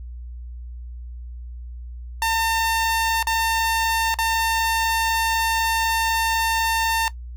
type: tone with dropouts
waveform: sawtooth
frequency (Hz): 904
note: A5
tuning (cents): +47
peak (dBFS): -15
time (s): 2.22-7.08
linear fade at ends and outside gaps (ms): 1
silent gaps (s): 3.227-3.27 / 4.142-4.187
effects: noise-tail reverb RT60 0.1 s tail -17 dB re dry + added 60 Hz sine -32 dBFS peak until 7.36 s